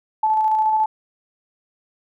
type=tone with tremolo; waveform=sine; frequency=869 Hz; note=A5; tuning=22 cents flat; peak=-14 dBFS; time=0.23-0.86 s; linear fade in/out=5 ms; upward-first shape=square; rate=14 Hz; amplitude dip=25%; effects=none